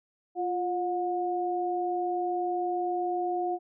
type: tone pair together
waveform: sine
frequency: 350.3 / 722 Hz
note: F4 / F#5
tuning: +5 / -43 cents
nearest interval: octave + minor second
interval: 1252 cents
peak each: -30 / -29 dBFS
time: 0.35-3.59 s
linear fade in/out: 50 ms
effects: none